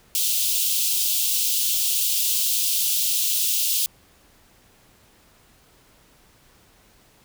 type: high-pass noise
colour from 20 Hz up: white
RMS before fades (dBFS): -22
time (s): 0.15-3.86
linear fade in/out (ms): 0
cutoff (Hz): 2800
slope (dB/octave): 48
effects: pink hiss -56 dBFS RMS until 7.24 s

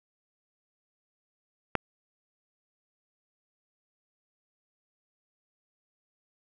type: click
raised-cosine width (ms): 0.5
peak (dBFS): -9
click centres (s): 1.753
effects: none

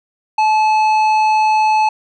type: tone with tanh clipping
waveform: sine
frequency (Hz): 864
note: A5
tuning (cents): -32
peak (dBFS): -12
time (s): 0.38-1.89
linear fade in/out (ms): 5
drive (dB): 10
effects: none

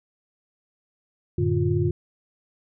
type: tone cluster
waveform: sine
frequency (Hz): 93.4 / 114.1 / 150 / 352.8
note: F#2 / A#2 / D3 / F4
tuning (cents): +17 / -37 / +37 / +18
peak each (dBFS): -25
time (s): 1.38-1.91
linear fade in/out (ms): 5
effects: none

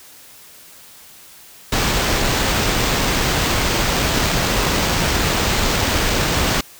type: noise with sample-and-hold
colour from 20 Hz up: pink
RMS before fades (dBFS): -18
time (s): 1.72-6.61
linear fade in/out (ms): 5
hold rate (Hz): 11025
effects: white hiss -43 dBFS RMS until 6.79 s

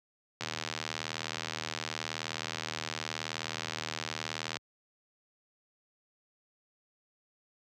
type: click train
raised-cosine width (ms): 0.2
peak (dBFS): -16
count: 330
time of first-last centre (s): 0.41-4.569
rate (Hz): 79.1
effects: high-pass 80 Hz 12 dB/octave

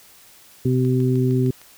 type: harmonic tone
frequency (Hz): 127.8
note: C3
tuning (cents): -40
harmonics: 1 / 2 / 3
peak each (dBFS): -18 / -21 / -23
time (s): 0.65-1.51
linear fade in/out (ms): 5
type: click train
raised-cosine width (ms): 0.2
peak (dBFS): -27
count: 6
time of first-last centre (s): 0.85-1.616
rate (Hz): 6.53
effects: white hiss -49 dBFS RMS until 1.77 s

